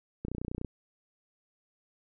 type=click train; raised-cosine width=3 ms; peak=-22 dBFS; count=13; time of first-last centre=0.25-0.647 s; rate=30.2 Hz; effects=none